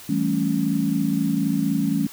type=chord; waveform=sine; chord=A dominant seventh; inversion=second; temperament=equal; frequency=164.81 / 196 / 220 / 277.2 Hz; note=E3 / G3 / A3 / C#4; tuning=0 / 0 / 0 / 0 cents; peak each=-26 / -25 / -25 / -23 dBFS; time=0.09-2.07 s; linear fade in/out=5 ms; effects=white hiss -42 dBFS RMS until 2.12 s